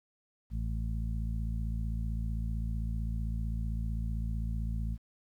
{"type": "harmonic tone", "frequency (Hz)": 55.6, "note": "A1", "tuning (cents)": 19, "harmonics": [1, 2, 3, 4], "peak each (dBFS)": [-32, -38, -42, -44], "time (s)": [0.5, 4.98], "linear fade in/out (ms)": 50, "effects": ["11-bit"]}